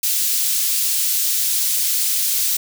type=high-pass noise; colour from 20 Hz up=white; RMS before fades=-19 dBFS; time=0.03-2.57 s; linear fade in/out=5 ms; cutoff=3900 Hz; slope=12 dB/octave; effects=none